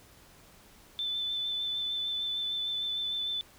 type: tone with vibrato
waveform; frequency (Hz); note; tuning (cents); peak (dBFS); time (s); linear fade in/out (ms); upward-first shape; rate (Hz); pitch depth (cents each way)
sine; 3520; A7; 0; -30; 0.99-3.41; 0; sine; 6.6; 17
effects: pink hiss -57 dBFS RMS until 3.58 s